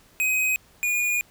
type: tone pair in turn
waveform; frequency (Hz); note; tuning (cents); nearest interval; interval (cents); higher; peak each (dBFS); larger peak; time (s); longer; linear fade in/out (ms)
square; 2519 / 2442; D#7 / D#7; +21 / -33; minor second; 54; first; -21 / -22; first; 0.2-0.56 / 0.83-1.21; second; 0
effects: pink hiss -56 dBFS RMS until 1.3 s